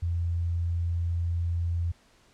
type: tone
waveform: sine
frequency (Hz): 85.3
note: F2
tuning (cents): -40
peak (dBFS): -25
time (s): 0.02-1.92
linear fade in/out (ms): 10
effects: pink hiss -61 dBFS RMS until 2.33 s + low-pass 8000 Hz 12 dB/octave